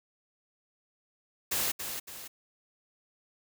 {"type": "noise with echo", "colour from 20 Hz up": "white", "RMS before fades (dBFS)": -30, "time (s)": [1.51, 1.72], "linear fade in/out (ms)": 10, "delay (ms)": 280, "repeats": 2, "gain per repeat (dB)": -7, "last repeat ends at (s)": 2.28, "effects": []}